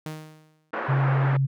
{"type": "tone with exponential decay", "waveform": "sawtooth", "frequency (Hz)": 155.56, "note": "D#3", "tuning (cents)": 0, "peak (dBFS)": -26, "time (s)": [0.06, 0.71], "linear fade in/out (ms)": 2, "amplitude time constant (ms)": 140}
{"type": "band-pass noise", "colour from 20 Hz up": "white", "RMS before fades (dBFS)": -30, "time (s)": [0.73, 1.37], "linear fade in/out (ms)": 5, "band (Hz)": [260, 1600], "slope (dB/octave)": 24}
{"type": "tone", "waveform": "sine", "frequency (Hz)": 135.6, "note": "C#3", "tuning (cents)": -38, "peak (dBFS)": -19, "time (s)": [0.88, 1.47], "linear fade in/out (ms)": 20}
{"effects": []}